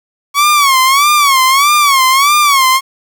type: tone with vibrato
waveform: sawtooth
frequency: 1116 Hz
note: C#6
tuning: 11 cents sharp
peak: -3 dBFS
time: 0.34-2.81 s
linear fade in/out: 50 ms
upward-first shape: sine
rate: 1.6 Hz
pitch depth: 130 cents each way
effects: 7-bit